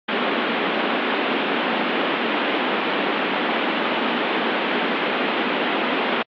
pink band-pass noise, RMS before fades -22 dBFS, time 0.08-6.23 s, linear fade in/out 10 ms, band 210 to 3400 Hz, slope 48 dB/octave, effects AAC 64 kbps

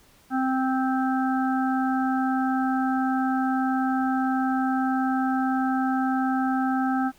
harmonic tone, 261.6 Hz, C4, in tune, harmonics 1 / 3 / 5 / 6, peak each -23 / -27 / -32 / -34 dBFS, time 0.3-7.12 s, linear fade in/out 50 ms, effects pink hiss -57 dBFS RMS until 7.18 s

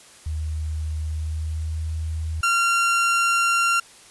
sine tone with pitch glide, 77.78 to 79.69 Hz, D#2 to D#2, 0 to +42 cents, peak -24 dBFS, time 0.26-2.41 s, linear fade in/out 5 ms, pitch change +42 cents, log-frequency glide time 0.99-1.91 s
30% pulse tone, 1379 Hz, F6, 22 cents flat, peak -15 dBFS, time 2.43-3.8 s, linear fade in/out 5 ms
effects white hiss -48 dBFS RMS until 4.1 s + resampled to 24000 Hz

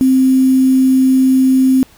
sine tone with quantisation, 261.6 Hz, C4, in tune, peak -7 dBFS, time 0.01-1.83 s, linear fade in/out 0 ms, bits 5, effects pink hiss -46 dBFS RMS until 1.97 s

